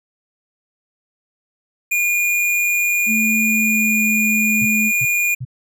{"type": "tone", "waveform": "square", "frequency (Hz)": 2428, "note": "D#7", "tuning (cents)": -43, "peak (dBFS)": -16, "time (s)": [1.91, 5.35], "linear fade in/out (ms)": 10}
{"type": "tone with pitch glide", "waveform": "sine", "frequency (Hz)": [220, 216.3], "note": ["A3", "A3"], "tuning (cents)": [0, -29], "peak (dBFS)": -19, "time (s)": [3.06, 4.92], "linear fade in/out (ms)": 50, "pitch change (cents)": -29, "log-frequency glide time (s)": [3.44, 4.06]}
{"type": "tone bursts", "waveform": "sine", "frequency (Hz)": 126.3, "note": "B2", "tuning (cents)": 39, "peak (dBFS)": -23, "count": 3, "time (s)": [4.61, 5.451], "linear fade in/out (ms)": 10, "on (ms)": 47, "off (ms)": 350}
{"effects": []}